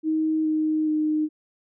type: tone with pitch steps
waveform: sine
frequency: 314.5 / 310.9 / 307.3 Hz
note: D#4 / D#4 / D#4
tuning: +19 / -1 / -21 cents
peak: -20 dBFS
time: 0.03-1.29 s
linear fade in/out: 50 ms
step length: 420 ms
effects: none